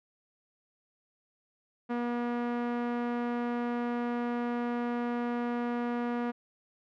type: tone with low-pass filter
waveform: sawtooth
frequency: 240 Hz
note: B3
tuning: 49 cents flat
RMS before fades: -32 dBFS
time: 1.89-6.32 s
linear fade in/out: 20 ms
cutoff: 1600 Hz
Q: 0.87
effects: none